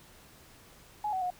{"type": "tone with pitch steps", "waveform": "sine", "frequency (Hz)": [841, 752, 723], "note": ["G#5", "F#5", "F#5"], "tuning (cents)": [22, 28, -40], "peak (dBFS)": -29, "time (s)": [1.04, 1.304], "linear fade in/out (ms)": 5, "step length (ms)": 88, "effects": ["pink hiss -56 dBFS RMS until 1.39 s"]}